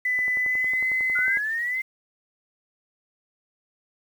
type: tone with pitch glide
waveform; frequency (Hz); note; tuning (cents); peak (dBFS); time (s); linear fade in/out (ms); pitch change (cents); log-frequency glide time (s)
sine; 2000 to 2038; B6 to C7; +21 to -46; -21; 0.05-1.38; 5; +33; 0.39-0.85
type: click train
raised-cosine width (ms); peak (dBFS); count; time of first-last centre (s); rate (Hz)
1; -27; 14; 0.19-1.372; 11
type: linear sweep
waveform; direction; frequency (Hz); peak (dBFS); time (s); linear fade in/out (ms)
sine; up; 1423 to 2100; -24; 1.15-1.82; 10
effects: 8-bit